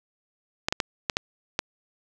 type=clicks; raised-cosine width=0.2 ms; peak=-6 dBFS; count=6; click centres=0.685 / 0.725 / 0.802 / 1.098 / 1.169 / 1.591 s; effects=none